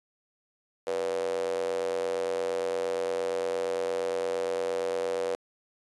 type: tone with high-pass filter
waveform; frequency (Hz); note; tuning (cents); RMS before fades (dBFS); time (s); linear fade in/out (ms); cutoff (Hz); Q
square; 44.33; F1; +27; -30; 0.87-5.35; 0; 500; 8
effects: resampled to 24000 Hz